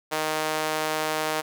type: tone with high-pass filter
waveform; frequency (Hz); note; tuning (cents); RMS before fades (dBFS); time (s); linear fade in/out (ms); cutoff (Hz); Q
sawtooth; 155.56; D#3; 0; -27; 0.11-1.42; 20; 600; 1
effects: none